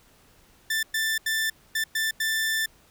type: tone bursts at uneven times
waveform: sawtooth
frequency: 1772 Hz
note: A6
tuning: 12 cents sharp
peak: -20 dBFS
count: 6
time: 0.7-0.83 / 0.94-1.18 / 1.26-1.5 / 1.75-1.84 / 1.95-2.11 / 2.2-2.66 s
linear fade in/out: 5 ms
effects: pink hiss -58 dBFS RMS until 2.9 s